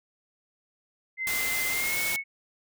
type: tone with pitch glide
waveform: sine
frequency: 2069 to 2205 Hz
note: C7 to C#7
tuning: -20 to -10 cents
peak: -28 dBFS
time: 1.17-2.24 s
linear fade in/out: 50 ms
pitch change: +110 cents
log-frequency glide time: 1.69-2 s
type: noise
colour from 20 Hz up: white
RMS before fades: -31 dBFS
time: 1.27-2.16 s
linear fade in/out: 0 ms
effects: none